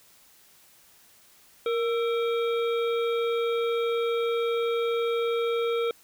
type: harmonic tone with a mistuned harmonic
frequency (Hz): 466.2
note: A#4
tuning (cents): 0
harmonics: 1 / 3 / 5 / 7 / 8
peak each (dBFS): -24 / -34 / -38 / -41 / -42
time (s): 1.66-5.91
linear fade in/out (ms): 2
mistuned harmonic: 3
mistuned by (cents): -86
effects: white hiss -57 dBFS RMS until 6.03 s